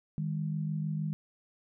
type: tone pair together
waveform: sine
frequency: 156.1 / 202.6 Hz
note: D#3 / G#3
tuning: +6 / -43 cents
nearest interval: perfect fourth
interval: 451 cents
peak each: -31 / -37 dBFS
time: 0.18-1.13 s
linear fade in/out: 0 ms
effects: none